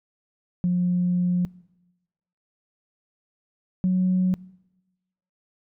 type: tone pair in turn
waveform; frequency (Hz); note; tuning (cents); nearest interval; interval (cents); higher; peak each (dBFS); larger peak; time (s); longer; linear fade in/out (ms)
sine; 178.3 / 184.16; F3 / F#3; +36 / -8; minor second; 56; second; -18 / -17; second; 0.64-1.45 / 3.84-4.34; first; 0
effects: noise-tail reverb RT60 1.0 s tail -23 dB re dry + tanh soft clip ceiling -14 dBFS